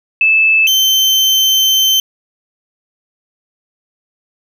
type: tone pair in turn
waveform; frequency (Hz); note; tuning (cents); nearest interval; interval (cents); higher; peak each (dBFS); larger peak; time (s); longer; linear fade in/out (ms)
sine / 35% pulse; 2623 / 3096; E7 / G7; -9 / -22; minor third; 287; second; -7; neither; 0.21-0.67 / 0.67-2; second; 2
effects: none